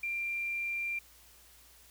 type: tone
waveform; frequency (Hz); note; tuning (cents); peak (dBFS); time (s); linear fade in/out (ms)
sine; 2376; D7; +20; -32; 0.03-0.99; 5
effects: added 60 Hz sine -64 dBFS peak until 1.9 s + white hiss -59 dBFS RMS until 1.9 s